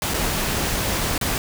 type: noise with dropouts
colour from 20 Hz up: pink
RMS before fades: -23 dBFS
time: 0.02-1.38 s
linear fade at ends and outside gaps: 1 ms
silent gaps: 0.138-0.142 / 1.179-1.212 s
effects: none